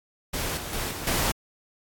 pink noise with level steps, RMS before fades -29 / -35 / -30 / -35 / -25 dBFS, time 0.33-1.32 s, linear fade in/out 10 ms, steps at 0.57 / 0.73 / 0.91 / 1.07 s, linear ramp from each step 2 ms, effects AAC 64 kbps

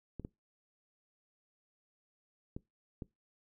clicks, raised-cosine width 3 ms, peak -28 dBFS, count 4, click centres 0.197 / 0.249 / 2.565 / 3.022 s, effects noise-tail reverb RT60 0.2 s tail -22 dB re dry

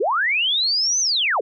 sine linear two-way sweep, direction up then down, 329.6 to 6272 to 329.6 Hz, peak -17 dBFS, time 0-1.41 s, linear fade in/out 10 ms, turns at 1 s, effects none

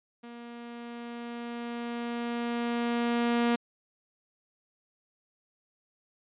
sawtooth tone with level ramp, 236.9 Hz, A#3, 28 cents sharp, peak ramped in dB -39 to -19 dBFS, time 0.23-3.56 s, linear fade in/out 10 ms, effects resampled to 8000 Hz

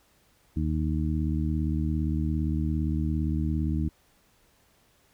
harmonic tone, 77.5 Hz, D#2, 6 cents flat, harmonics 1 / 2 / 3 / 4, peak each -27 / -30 / -32 / -33 dBFS, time 0.56-3.89 s, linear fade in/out 10 ms, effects pink hiss -64 dBFS RMS until 5.13 s

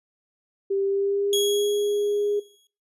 sine tone with pitch glide, 393.1 to 411.7 Hz, G4 to G#4, +5 to -15 cents, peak -21 dBFS, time 0.7-2.4 s, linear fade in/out 10 ms, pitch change +80 cents, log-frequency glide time 0.84-1.67 s
sawtooth tone with exponential decay, 3322 Hz, G#7, in tune, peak -18 dBFS, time 1.33-2.67 s, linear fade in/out 1 ms, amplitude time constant 290 ms
effects noise-tail reverb RT60 0.4 s tail -20 dB re dry + resampled to 32000 Hz

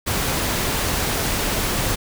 pink noise, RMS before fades -22 dBFS, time 0.06-1.96 s, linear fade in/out 20 ms, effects none

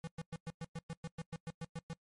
square tone bursts, 164.81 Hz, E3, in tune, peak -40 dBFS, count 14, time 0.04-1.932 s, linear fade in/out 0 ms, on 33 ms, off 110 ms, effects noise-tail reverb RT60 0.1 s tail -24 dB re dry + MP3 48 kbps

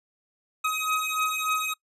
25% pulse beating tone pair, 1262 / 1265.4 Hz, D#6 / D#6, +24 / +29 cents, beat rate 3.4 Hz, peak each -24 dBFS, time 0.64-1.74 s, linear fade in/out 10 ms, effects noise-tail reverb RT60 0.1 s tail -23 dB re dry + resampled to 32000 Hz

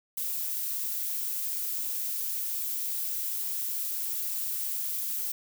violet noise, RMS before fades -32 dBFS, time 0.17-5.32 s, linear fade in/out 5 ms, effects none

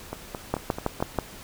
two click trains, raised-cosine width 1 ms, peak -9 / -17 dBFS, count 5 / 5, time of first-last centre 0.54-1.187 / 0.13-1.003 s, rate 6.18 / 4.58 Hz, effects pink hiss -44 dBFS RMS until 1.43 s

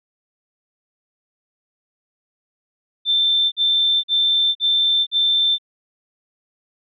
sine tone bursts, 3558 Hz, A7, 19 cents sharp, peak -14 dBFS, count 5, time 3.05-5.584 s, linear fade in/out 50 ms, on 470 ms, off 46 ms, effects none

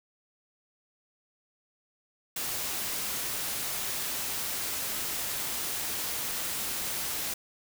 white noise, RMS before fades -33 dBFS, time 2.36-7.34 s, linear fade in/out 5 ms, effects none

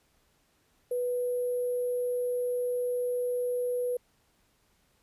sine tone with sample-and-hold, 492.8 Hz, B4, 4 cents flat, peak -27 dBFS, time 0.91-3.97 s, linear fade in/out 5 ms, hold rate 11025 Hz, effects pink hiss -69 dBFS RMS until 5.02 s + resampled to 32000 Hz

